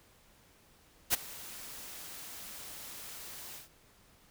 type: noise with ADSR envelope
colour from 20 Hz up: white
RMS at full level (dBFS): -25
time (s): 1.1-3.69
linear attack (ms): 37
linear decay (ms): 16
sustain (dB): -21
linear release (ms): 140
effects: pink hiss -63 dBFS RMS until 4.3 s